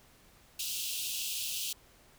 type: high-pass noise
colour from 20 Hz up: pink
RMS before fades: -36 dBFS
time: 0.59-1.73 s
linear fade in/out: 5 ms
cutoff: 2600 Hz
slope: 96 dB/octave
effects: pink hiss -61 dBFS RMS until 2.18 s